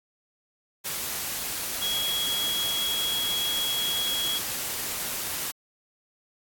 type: tone in noise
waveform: sine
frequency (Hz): 3322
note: G#7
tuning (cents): 0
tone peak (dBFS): -26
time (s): 1.81-4.39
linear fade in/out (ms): 20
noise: white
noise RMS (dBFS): -31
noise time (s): 0.84-5.52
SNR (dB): +2
effects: AAC 64 kbps